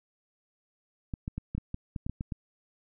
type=clicks; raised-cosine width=5 ms; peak=-21 dBFS; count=11; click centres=1.138 / 1.279 / 1.38 / 1.55 / 1.58 / 1.744 / 1.962 / 2.065 / 2.096 / 2.209 / 2.322 s; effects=none